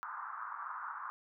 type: band-pass noise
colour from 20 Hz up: pink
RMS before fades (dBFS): -43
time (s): 0.03-1.1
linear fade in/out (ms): 0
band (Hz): 1000 to 1400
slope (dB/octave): 48
effects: none